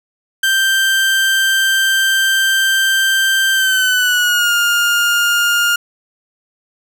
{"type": "tone with pitch glide", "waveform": "30% pulse", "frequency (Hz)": [1568, 1413.2], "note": ["G6", "F6"], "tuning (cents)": [0, 20], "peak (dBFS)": -9, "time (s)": [0.43, 5.76], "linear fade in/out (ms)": 5, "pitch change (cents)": -180, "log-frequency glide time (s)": [3.53, 4.54], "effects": []}